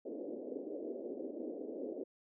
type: band-pass noise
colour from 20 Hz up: pink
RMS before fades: -43 dBFS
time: 0.05-2.04 s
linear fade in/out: 10 ms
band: 260 to 560 Hz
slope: 48 dB/octave
effects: none